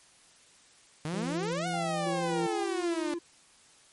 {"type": "exponential two-way sweep", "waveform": "sawtooth", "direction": "up then down", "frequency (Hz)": [146.9, 740, 290.6], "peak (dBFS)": -28, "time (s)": [1.05, 3.14], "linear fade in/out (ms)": 0, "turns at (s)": 1.67}
{"type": "harmonic tone", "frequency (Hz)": 169.8, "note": "F3", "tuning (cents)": -48, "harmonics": [1, 2, 3], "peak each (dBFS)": [-34, -40, -44], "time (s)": [1.13, 2.47], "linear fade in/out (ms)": 10}
{"type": "tone", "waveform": "sine", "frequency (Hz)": 784, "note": "G5", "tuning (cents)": 0, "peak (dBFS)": -34, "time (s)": [1.73, 2.67], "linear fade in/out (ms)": 10}
{"type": "tone with vibrato", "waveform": "triangle", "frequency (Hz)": 341.4, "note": "F4", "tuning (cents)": -39, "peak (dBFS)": -30, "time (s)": [2.06, 3.19], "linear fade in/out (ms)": 10, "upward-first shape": "sine", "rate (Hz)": 14, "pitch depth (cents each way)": 22}
{"effects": ["white hiss -59 dBFS RMS until 3.92 s", "MP3 48 kbps"]}